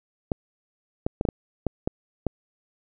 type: clicks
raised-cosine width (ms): 2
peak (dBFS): -10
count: 8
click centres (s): 0.318 / 1.065 / 1.211 / 1.252 / 1.288 / 1.667 / 1.875 / 2.267
effects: none